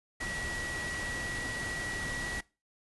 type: tone in noise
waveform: sine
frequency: 1930 Hz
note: B6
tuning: 40 cents flat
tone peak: -36 dBFS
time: 0.2-2.41 s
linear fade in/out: 10 ms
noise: pink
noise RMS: -39 dBFS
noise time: 0.2-2.41 s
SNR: 0 dB
effects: noise-tail reverb RT60 0.3 s tail -22 dB re dry + resampled to 24000 Hz